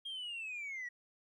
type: linear sweep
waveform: sine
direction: down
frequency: 3246 to 1900 Hz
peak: -38 dBFS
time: 0.05-0.89 s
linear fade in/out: 10 ms
effects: tanh soft clip ceiling -38 dBFS + 13-bit